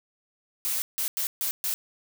blue noise bursts at uneven times, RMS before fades -28 dBFS, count 5, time 0.65-0.82 / 0.98-1.08 / 1.17-1.27 / 1.41-1.51 / 1.64-1.74 s, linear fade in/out 0 ms, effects none

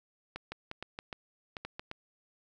clicks, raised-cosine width 0.3 ms, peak -23 dBFS, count 10, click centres 0.36 / 0.52 / 0.714 / 0.826 / 0.989 / 1.128 / 1.568 / 1.65 / 1.795 / 1.914 s, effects none

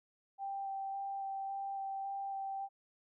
sine tone with vibrato, 784 Hz, G5, in tune, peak -37 dBFS, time 0.38-2.69 s, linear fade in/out 50 ms, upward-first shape square, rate 1.8 Hz, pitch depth 8 cents each way, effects none

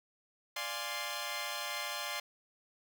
10% pulse chord, D half-diminished seventh, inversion none, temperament equal, 587.3 / 698.5 / 830.6 / 1046.5 Hz, D5 / F5 / Ab5 / C6, 0 / 0 / 0 / 0 cents, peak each -34 / -35 / -35 / -32 dBFS, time 0.56-2.2 s, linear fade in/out 5 ms, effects none

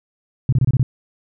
sine tone bursts, 128 Hz, C3, 38 cents flat, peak -11 dBFS, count 6, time 0.49-0.83 s, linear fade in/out 2 ms, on 35 ms, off 26 ms, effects none

